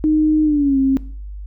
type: tone with pitch glide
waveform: sine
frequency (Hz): 308.2 to 268.3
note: D#4 to C4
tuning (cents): -16 to +44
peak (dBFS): -12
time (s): 0.04-0.97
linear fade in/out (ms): 0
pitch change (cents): -240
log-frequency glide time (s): 0.44-0.78
effects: noise-tail reverb RT60 0.5 s tail -20 dB re dry + added 50 Hz sine -28 dBFS peak until 1.46 s